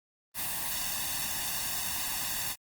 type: noise with comb filter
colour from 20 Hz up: white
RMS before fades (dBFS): -33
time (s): 0.34-2.56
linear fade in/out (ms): 50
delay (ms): 1.1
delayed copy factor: +0.75
effects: Opus 32 kbps